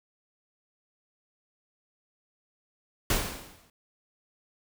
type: noise with exponential decay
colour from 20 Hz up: pink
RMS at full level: -24 dBFS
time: 3.1-3.7 s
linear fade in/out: 2 ms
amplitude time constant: 130 ms
effects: none